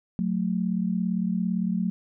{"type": "tone pair together", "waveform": "sine", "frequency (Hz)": [182.3, 220], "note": ["F#3", "A3"], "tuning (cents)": [-25, 0], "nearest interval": "minor third", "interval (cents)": 325, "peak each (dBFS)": [-25, -27], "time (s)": [0.19, 1.9], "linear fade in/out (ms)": 0, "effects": []}